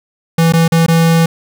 square tone with dropouts, 165.2 Hz, E3, 4 cents sharp, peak -8 dBFS, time 0.38-1.26 s, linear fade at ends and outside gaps 5 ms, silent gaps 0.524-0.535 / 0.68-0.72 / 0.864-0.882 s, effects none

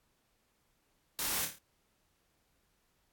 white noise with echo, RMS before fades -35 dBFS, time 1.19-1.45 s, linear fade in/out 0 ms, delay 27 ms, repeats 5, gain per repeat -5 dB, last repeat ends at 1.585 s, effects pink hiss -75 dBFS RMS until 3.12 s + AAC 64 kbps

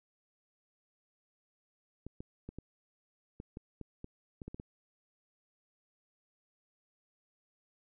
clicks, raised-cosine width 3 ms, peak -30 dBFS, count 12, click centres 2.066 / 2.205 / 2.49 / 2.586 / 3.401 / 3.571 / 3.813 / 4.044 / 4.418 / 4.48 / 4.545 / 4.599 s, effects none

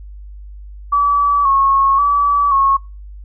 sine tone with vibrato, 1121 Hz, C#6, 19 cents sharp, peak -10 dBFS, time 0.92-2.77 s, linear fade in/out 10 ms, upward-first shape square, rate 0.94 Hz, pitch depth 41 cents each way, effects noise-tail reverb RT60 0.3 s tail -25 dB re dry + added 50 Hz sine -31 dBFS peak until 3.24 s

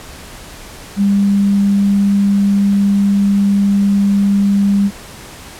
sine tone, 200 Hz, G3, 35 cents sharp, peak -9 dBFS, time 0.96-4.91 s, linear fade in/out 50 ms, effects pink hiss -34 dBFS RMS until 5.59 s + low-pass 12000 Hz 12 dB/octave

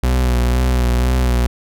40% pulse tone with vibrato, 61.74 Hz, B1, in tune, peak -12 dBFS, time 0.03-1.47 s, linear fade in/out 5 ms, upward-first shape sine, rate 2 Hz, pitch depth 41 cents each way, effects none

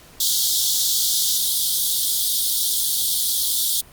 pink high-pass noise, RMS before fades -20 dBFS, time 0.2-3.81 s, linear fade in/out 5 ms, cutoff 3300 Hz, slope 96 dB/octave, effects pink hiss -47 dBFS RMS until 3.92 s + Opus 48 kbps

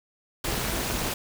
pink noise with amplitude modulation, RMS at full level -25 dBFS, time 0.44-1.14 s, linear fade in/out 5 ms, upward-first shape sine, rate 291 Hz, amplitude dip 80%, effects none

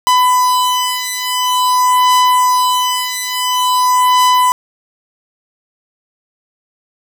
45% pulse beating tone pair, 1000 / 1000.48 Hz, B5 / B5, +21 / +22 cents, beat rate 0.48 Hz, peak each -13 / -14 dBFS, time 0.07-4.52 s, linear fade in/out 0 ms, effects none

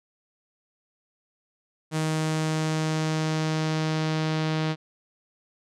sawtooth tone with low-pass filter sweep, 157.1 Hz, D#3, 17 cents sharp, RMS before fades -26 dBFS, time 1.91-4.76 s, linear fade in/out 50 ms, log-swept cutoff 8700 to 4200 Hz, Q 1.4, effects none

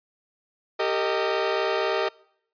sawtooth chord, Eb major, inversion first, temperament equal with one note detuned, 392 / 456 / 622.3 Hz, G4 / Bb4 / Eb5, 0 / -38 / 0 cents, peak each -23 dBFS, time 0.79-2.09 s, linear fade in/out 10 ms, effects noise-tail reverb RT60 0.7 s tail -24 dB re dry + resampled to 11025 Hz

